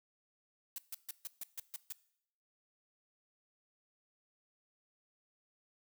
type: noise bursts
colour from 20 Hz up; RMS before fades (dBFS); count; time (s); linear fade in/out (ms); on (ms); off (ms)
blue; -42; 8; 0.76-1.924; 2; 23; 140
effects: noise-tail reverb RT60 0.7 s tail -19 dB re dry